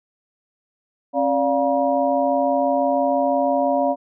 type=tone cluster; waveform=sine; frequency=271.4 / 579 / 705 / 956 Hz; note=C#4 / D5 / F5 / A#5; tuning=-36 / -25 / +16 / +43 cents; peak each=-23 / -20 / -21 / -26 dBFS; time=1.13-3.96 s; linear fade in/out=50 ms; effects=none